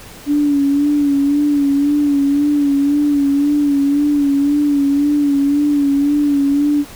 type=tone with vibrato; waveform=sine; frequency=286.3 Hz; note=D4; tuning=44 cents flat; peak=-11 dBFS; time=0.26-6.85 s; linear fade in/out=50 ms; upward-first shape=sine; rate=1.9 Hz; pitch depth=44 cents each way; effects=pink hiss -37 dBFS RMS until 6.95 s